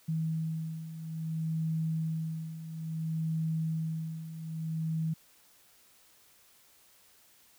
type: beating tone pair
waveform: sine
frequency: 160 / 160.59 Hz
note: D#3 / E3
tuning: +49 / -45 cents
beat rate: 0.59 Hz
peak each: -37 / -32 dBFS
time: 0.08-5.14 s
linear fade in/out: 10 ms
effects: white hiss -62 dBFS RMS until 7.58 s